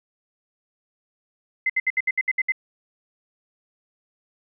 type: tone bursts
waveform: sine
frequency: 2056 Hz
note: C7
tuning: 31 cents flat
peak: -18 dBFS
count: 9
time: 1.66-2.521 s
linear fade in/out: 5 ms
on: 37 ms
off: 66 ms
effects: none